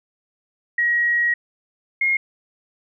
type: tone pair in turn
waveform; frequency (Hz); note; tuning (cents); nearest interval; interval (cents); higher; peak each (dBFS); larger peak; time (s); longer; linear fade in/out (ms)
sine; 1900 / 2144; A#6 / C7; +33 / +42; major second; 209; second; -16; neither; 0.78-1.34 / 2.01-2.17; first; 5
effects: none